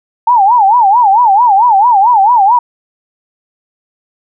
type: tone with vibrato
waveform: sine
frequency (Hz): 873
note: A5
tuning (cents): -14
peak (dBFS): -4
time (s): 0.27-2.59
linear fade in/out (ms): 5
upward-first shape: sine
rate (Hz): 4.5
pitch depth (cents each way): 220
effects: none